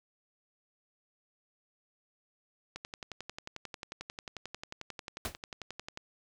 click train, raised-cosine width 0.2 ms, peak -23 dBFS, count 37, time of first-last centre 2.76-5.974 s, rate 11.2 Hz
pink noise with exponential decay, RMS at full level -31 dBFS, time 5.25-5.37 s, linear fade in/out 1 ms, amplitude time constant 25 ms
effects none

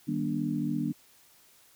sine chord, Eb major seventh, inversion none, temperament equal with one note detuned, 155.56 / 196 / 239.2 / 293.7 Hz, Eb3 / G3 / Bb3 / D4, 0 / 0 / +45 / 0 cents, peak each -34 / -35 / -32 / -32 dBFS, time 0.07-0.93 s, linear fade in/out 20 ms, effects white hiss -60 dBFS RMS until 1.75 s

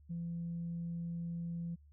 sine tone, 169.5 Hz, E3, 49 cents sharp, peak -36 dBFS, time 0.09-1.76 s, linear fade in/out 20 ms, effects tanh soft clip ceiling -33 dBFS + added 73 Hz sine -58 dBFS peak until 1.92 s

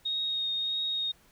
sine tone with vibrato, 3729 Hz, A#7, in tune, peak -28 dBFS, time 0.05-1.12 s, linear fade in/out 10 ms, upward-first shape triangle, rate 1.6 Hz, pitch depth 15 cents each way, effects pink hiss -62 dBFS RMS until 1.31 s

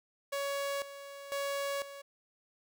sawtooth tone with tremolo, 560 Hz, C#5, 18 cents sharp, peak -29 dBFS, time 0.32-2.02 s, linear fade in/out 10 ms, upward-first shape square, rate 1 Hz, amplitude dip 75%, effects none

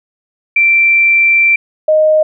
sine tone pair in turn, 2349 / 620.4 Hz, D7 / D#5, 0 / -5 cents, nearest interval octave + major seventh, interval 2305 cents, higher first, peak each -6 dBFS, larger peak neither, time 0.56-1.56 / 1.88-2.23 s, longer first, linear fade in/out 5 ms, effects none

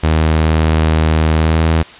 sawtooth tone with pitch glide, 79 to 80.71 Hz, D#2 to E2, +27 to -36 cents, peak -6 dBFS, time 0.03-1.83 s, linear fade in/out 10 ms, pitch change +37 cents, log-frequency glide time 1.35-1.62 s, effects white hiss -36 dBFS RMS until 1.99 s + resampled to 8000 Hz

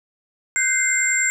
sine tone cluster, 1514 / 1584 / 2088 / 7410 Hz, F#6 / G6 / C7 / A#8, +39 / +18 / -4 / -11 cents, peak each -25 / -29 / -21 / -20 dBFS, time 0.56-1.3 s, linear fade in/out 0 ms, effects 8-bit

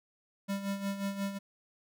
square tone with tremolo, 197.9 Hz, G3, 17 cents sharp, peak -31 dBFS, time 0.48-1.39 s, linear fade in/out 20 ms, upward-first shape sine, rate 5.6 Hz, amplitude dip 65%, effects none

